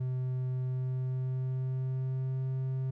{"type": "tone with pitch glide", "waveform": "triangle", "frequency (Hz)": [128.1, 131.32], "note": ["C3", "C3"], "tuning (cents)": [-36, 7], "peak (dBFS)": -28, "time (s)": [0, 2.91], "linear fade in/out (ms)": 10, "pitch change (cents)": 43, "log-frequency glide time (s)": [0.58, 2.48], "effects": []}